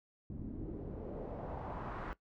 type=noise with low-pass filter sweep; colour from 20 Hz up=pink; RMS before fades=-43 dBFS; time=0.3-2.13 s; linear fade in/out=0 ms; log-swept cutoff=230 to 1400 Hz; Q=1.8; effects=noise-tail reverb RT60 0.1 s tail -18 dB re dry